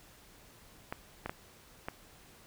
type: clicks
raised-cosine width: 0.5 ms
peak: -21 dBFS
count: 4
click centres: 0.925 / 1.26 / 1.295 / 1.885 s
effects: pink hiss -58 dBFS RMS until 2.46 s